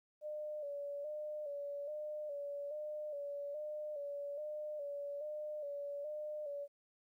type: tone with vibrato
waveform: sine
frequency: 587.3 Hz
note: D5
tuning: in tune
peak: -40 dBFS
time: 0.21-6.68 s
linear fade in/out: 50 ms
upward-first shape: square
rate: 1.2 Hz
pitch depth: 48 cents each way
effects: 13-bit